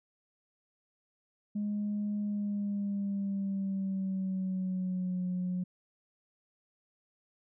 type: tone with pitch glide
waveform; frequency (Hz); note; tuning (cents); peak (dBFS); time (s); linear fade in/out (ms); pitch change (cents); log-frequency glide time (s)
sine; 207.2 to 181.42; G#3 to F#3; -4 to -34; -29; 1.55-5.64; 10; -230; 2.2-5.24
effects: tanh soft clip ceiling -27 dBFS

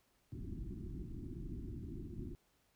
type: low-pass noise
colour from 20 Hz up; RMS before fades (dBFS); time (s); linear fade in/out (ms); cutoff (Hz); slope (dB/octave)
pink; -45; 0.32-2.35; 0; 370; 96
effects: pink hiss -75 dBFS RMS until 2.75 s

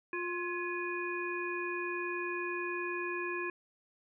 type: harmonic tone with a mistuned harmonic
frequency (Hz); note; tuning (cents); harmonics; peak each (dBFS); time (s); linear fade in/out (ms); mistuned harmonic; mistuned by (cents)
352.9; F4; +18; 1 / 3 / 5 / 7; -37 / -41 / -40 / -40; 0.13-3.5; 2; 5; -74
effects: none

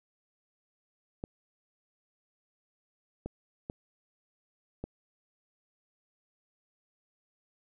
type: clicks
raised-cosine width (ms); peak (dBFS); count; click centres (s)
2; -23; 4; 1.239 / 3.26 / 3.699 / 4.84
effects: none

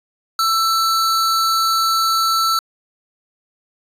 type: tone pair together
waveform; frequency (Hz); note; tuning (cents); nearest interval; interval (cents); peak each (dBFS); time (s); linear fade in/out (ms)
square; 1331 / 4477; E6 / C#8; +16 / +16; octave + major sixth; 2100; -16 / -22; 0.39-2.59; 2
effects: resampled to 32000 Hz

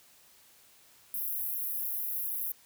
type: high-pass noise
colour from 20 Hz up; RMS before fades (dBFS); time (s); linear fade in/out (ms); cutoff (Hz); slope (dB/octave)
pink; -34; 1.14-2.52; 2; 11000; 96
effects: white hiss -60 dBFS RMS until 2.65 s

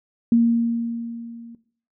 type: tone with level ramp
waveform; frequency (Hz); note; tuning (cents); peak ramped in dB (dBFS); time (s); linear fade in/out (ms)
sine; 232.8; A#3; -2; -11 to -38; 0.32-1.55; 2
effects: noise-tail reverb RT60 0.5 s tail -17 dB re dry

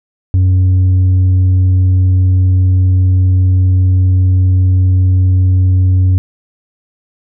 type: tone with tanh clipping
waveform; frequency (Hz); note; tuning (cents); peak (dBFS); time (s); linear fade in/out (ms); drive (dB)
sine; 92.5; F#2; 0; -7; 0.34-6.18; 0; 3
effects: none

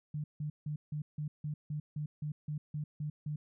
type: tone bursts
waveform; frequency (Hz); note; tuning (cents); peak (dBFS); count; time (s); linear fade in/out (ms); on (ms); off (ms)
sine; 150; D3; +37; -34; 13; 0.14-3.36; 5; 100; 160
effects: none

